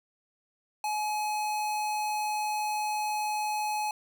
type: tone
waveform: square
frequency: 847 Hz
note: G#5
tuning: 34 cents sharp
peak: -29 dBFS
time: 0.84-3.91 s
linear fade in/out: 2 ms
effects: none